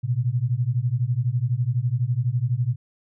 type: beating tone pair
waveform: sine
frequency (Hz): 116.54 / 128.54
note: A#2 / C3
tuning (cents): 0 / -30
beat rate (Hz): 12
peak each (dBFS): -23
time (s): 0.03-2.76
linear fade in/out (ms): 20
effects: none